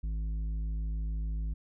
triangle tone with tanh clipping, 53.4 Hz, G#1, 49 cents sharp, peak -32 dBFS, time 0.03-1.54 s, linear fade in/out 10 ms, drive 12 dB, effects none

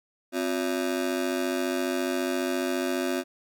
30% pulse ring-modulated tone, 310 Hz, D#4, 6 cents flat, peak -20 dBFS, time 0.32-3.24 s, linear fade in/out 50 ms, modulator 47.3 Hz, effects none

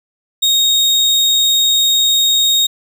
35% pulse tone, 3729 Hz, A#7, in tune, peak -8 dBFS, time 0.42-2.67 s, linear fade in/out 10 ms, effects none

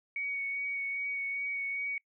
sine tone with vibrato, 2238 Hz, C#7, 16 cents sharp, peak -32 dBFS, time 0.16-1.98 s, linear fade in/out 2 ms, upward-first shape sine, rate 2.5 Hz, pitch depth 14 cents each way, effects noise-tail reverb RT60 0.1 s tail -24 dB re dry

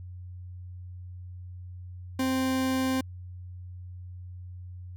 40% pulse tone, 261.6 Hz, C4, in tune, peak -24 dBFS, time 2.19-3.01 s, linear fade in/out 5 ms, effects added 90 Hz sine -39 dBFS peak until 4.96 s

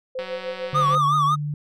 sine tone with tremolo, 516 Hz, C5, 24 cents flat, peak -24 dBFS, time 0.15-0.98 s, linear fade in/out 5 ms, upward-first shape triangle, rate 6.6 Hz, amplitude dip 95%
click train, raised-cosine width 0.3 ms, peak -20 dBFS, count 143, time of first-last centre 0.19-0.949 s, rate 187 Hz
sine tone with pitch glide, 145.5 to 147.7 Hz, D3 to D3, -16 to +10 cents, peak -24 dBFS, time 0.73-1.54 s, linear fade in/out 2 ms, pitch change +26 cents, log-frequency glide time 1.01-1.25 s
triangle tone with vibrato, 1174.7 Hz, D6, in tune, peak -15 dBFS, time 0.74-1.36 s, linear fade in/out 20 ms, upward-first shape triangle, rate 5.4 Hz, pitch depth 120 cents each way
effects none

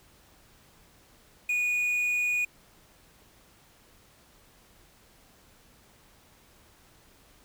triangle tone with quantisation, 2460 Hz, D#7, 20 cents flat, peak -23 dBFS, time 1.49-2.45 s, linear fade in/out 5 ms, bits 8, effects pink hiss -59 dBFS RMS until 7.44 s

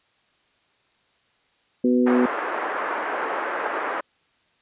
harmonic tone, 124.1 Hz, B2, 9 cents sharp, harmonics 2 / 3 / 4, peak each -17 / -23 / -25 dBFS, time 1.84-2.26 s, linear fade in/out 5 ms
white band-pass noise, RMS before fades -27 dBFS, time 2.06-4.01 s, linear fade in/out 10 ms, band 340 to 1600 Hz, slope 24 dB/octave
effects white hiss -64 dBFS RMS until 4.61 s + resampled to 8000 Hz

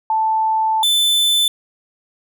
sine / 45% pulse tone pair in turn, 880 / 3520 Hz, A5 / A7, 0 / 0 cents, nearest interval 2 octaves, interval 2400 cents, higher second, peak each -14 / -13 dBFS, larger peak second, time 0.1-0.83 / 0.83-1.48 s, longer first, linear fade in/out 2 ms, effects none

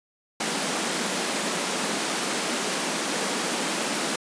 pink high-pass noise, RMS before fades -27 dBFS, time 0.4-4.16 s, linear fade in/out 5 ms, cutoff 180 Hz, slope 48 dB/octave, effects resampled to 22050 Hz

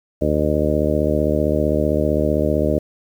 harmonic tone, 75.5 Hz, D2, 48 cents sharp, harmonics 1 / 2 / 3 / 4 / 5 / 6 / 7 / 8, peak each -23 / -25 / -24 / -23 / -25 / -25 / -25 / -22 dBFS, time 0.21-2.79 s, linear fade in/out 10 ms, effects 8-bit

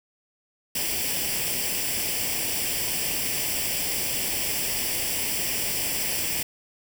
white noise with comb filter, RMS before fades -27 dBFS, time 0.75-6.43 s, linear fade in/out 5 ms, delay 0.38 ms, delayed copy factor +0.7, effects none

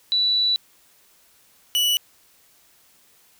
sine / 40% pulse tone pair in turn, 3951 / 2951 Hz, B7 / F#7, 0 / -5 cents, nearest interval perfect fourth, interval 505 cents, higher first, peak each -17 dBFS, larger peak neither, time 0.12-0.56 / 1.75-1.97 s, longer first, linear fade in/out 0 ms, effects white hiss -57 dBFS RMS until 3.39 s

